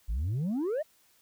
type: exponential sweep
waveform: sine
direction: up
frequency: 47.67 to 657 Hz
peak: -25 dBFS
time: 0.08-0.83 s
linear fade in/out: 20 ms
effects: tanh soft clip ceiling -27 dBFS + white hiss -65 dBFS RMS until 1.21 s